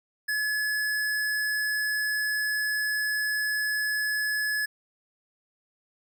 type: tone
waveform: square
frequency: 1705 Hz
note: G#6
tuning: 45 cents sharp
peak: -26 dBFS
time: 0.28-4.66 s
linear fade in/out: 10 ms
effects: none